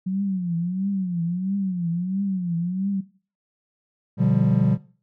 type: tone with vibrato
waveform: sine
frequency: 182.8 Hz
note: F#3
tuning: 21 cents flat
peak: -22 dBFS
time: 0.06-3.01 s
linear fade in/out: 10 ms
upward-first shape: triangle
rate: 1.5 Hz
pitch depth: 170 cents each way
type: chord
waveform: triangle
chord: G dominant seventh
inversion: first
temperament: just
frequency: 122.5 / 147 / 176.4 / 196 Hz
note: B2 / D3 / F3 / G3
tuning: -14 / +2 / +18 / 0 cents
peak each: -20 dBFS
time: 4.17-4.78 s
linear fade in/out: 50 ms
effects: noise-tail reverb RT60 0.4 s tail -18 dB re dry